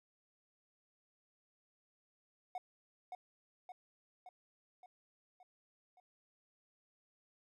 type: tone with echo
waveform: triangle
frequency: 732 Hz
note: F#5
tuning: 19 cents flat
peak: -37 dBFS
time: 2.55-2.58 s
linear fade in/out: 2 ms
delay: 570 ms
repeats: 6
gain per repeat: -4 dB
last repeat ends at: 6 s
effects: none